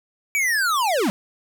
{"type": "linear sweep", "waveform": "square", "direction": "down", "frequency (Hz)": [2331, 174.61], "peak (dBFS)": -19, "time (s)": [0.35, 1.1], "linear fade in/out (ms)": 0, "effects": []}